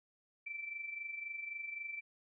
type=tone with amplitude modulation; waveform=sine; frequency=2334 Hz; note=D7; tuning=11 cents flat; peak=-38 dBFS; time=0.46-2.01 s; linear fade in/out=10 ms; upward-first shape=sine; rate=23.8 Hz; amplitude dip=60%; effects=none